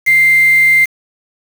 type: tone with quantisation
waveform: sine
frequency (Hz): 2093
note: C7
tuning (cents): 0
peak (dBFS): -6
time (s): 0.06-0.86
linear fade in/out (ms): 20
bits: 4
effects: none